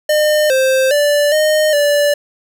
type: tone with pitch steps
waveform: square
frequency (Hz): 606 / 525 / 585 / 615 / 582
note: D#5 / C5 / D5 / D#5 / D5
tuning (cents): -46 / +6 / -7 / -20 / -16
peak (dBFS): -11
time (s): 0.09-2.14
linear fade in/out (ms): 5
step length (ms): 410
effects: none